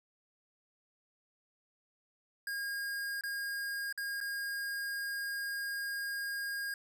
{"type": "tone with dropouts", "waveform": "square", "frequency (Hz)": 1624, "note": "G#6", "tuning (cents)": -39, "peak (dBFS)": -36, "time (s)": [2.47, 6.74], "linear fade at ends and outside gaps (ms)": 2, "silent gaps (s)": [[3.21, 3.236], [3.926, 3.976], [4.204, 4.211]], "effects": []}